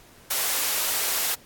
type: high-pass noise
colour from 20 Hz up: white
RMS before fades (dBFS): -25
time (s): 0.3-1.35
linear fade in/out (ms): 10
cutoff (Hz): 430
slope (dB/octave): 12
effects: pink hiss -52 dBFS RMS until 1.45 s + AAC 64 kbps